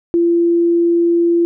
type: tone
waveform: sine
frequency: 341.1 Hz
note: F4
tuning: 41 cents flat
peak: -10 dBFS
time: 0.14-1.45 s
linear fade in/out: 0 ms
effects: none